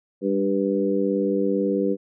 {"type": "harmonic tone with a mistuned harmonic", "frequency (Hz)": 98, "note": "G2", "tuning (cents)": 0, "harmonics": [2, 3, 4, 5], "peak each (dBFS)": [-25, -25, -25, -25], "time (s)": [0.21, 1.97], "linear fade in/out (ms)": 50, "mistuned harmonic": 2, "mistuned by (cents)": 21, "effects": []}